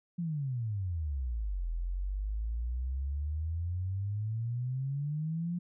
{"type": "exponential two-way sweep", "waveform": "sine", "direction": "down then up", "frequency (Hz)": [177.8, 41.2, 177.8], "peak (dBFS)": -31, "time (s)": [0.18, 5.59], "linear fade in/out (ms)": 10, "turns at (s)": 1.69, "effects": []}